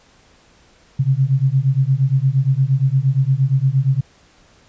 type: beating tone pair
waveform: sine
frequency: 130 / 138.6 Hz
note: C3 / C#3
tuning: -11 / 0 cents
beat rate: 8.6 Hz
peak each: -16 dBFS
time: 0.99-4.01 s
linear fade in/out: 10 ms
effects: pink hiss -52 dBFS RMS until 4.68 s + resampled to 16000 Hz